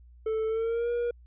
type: tone with pitch glide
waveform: triangle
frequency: 440 to 477.1 Hz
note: A4 to A#4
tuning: 0 to +40 cents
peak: -24 dBFS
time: 0.26-1.11 s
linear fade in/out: 5 ms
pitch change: +140 cents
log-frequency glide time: 0.47-0.9 s
effects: added 60 Hz sine -50 dBFS peak until 1.26 s + resampled to 8000 Hz